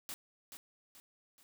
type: noise with echo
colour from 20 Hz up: white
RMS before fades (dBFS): -43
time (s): 0.09-0.14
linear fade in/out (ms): 0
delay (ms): 430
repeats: 3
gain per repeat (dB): -7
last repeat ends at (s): 1.43
effects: none